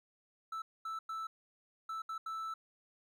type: tone bursts at uneven times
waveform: triangle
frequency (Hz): 1318.5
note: E6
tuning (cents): 0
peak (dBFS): -36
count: 6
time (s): 0.52-0.62 / 0.85-0.99 / 1.09-1.27 / 1.89-2.02 / 2.09-2.18 / 2.26-2.54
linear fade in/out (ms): 5
effects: 13-bit